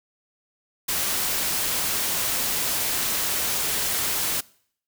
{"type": "noise", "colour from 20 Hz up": "white", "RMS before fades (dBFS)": -25, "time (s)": [0.88, 4.41], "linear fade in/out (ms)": 10, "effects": ["noise-tail reverb RT60 0.6 s tail -23 dB re dry"]}